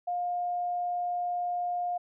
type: tone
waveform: sine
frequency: 709 Hz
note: F5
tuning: 26 cents sharp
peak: -28 dBFS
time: 0.07-1.98 s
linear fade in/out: 10 ms
effects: none